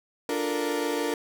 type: chord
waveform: 35% pulse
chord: Bb major seventh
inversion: first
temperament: equal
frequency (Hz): 293.7 / 349.2 / 440 / 466.2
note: D4 / F4 / A4 / Bb4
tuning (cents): 0 / 0 / 0 / 0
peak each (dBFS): -29 / -32 / -32 / -28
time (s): 0.29-1.14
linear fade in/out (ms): 2
effects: none